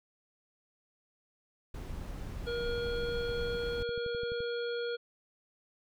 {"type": "noise", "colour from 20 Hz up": "brown", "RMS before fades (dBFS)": -40, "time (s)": [1.74, 3.83], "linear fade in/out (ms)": 5}
{"type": "harmonic tone", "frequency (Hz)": 474.6, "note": "A#4", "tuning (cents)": 31, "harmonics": [1, 3, 5, 7, 9], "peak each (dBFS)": [-33, -41, -54, -45, -49], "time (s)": [2.46, 4.97], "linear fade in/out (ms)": 20}
{"type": "click train", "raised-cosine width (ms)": 5, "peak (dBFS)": -33, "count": 22, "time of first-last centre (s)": [2.61, 4.405], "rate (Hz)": 11.7}
{"effects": []}